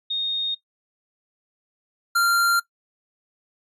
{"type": "tone pair in turn", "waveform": ["sine", "square"], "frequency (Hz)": [3700, 1385.9], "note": ["A#7", "F6"], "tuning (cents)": [-14, -14], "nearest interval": "octave + perfect fourth", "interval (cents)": 1700, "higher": "first", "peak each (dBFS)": [-22, -17], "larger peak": "second", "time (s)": [[0.1, 0.55], [2.15, 2.6]], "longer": "neither", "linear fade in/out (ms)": 10, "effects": ["noise-tail reverb RT60 0.1 s tail -19 dB re dry", "resampled to 32000 Hz"]}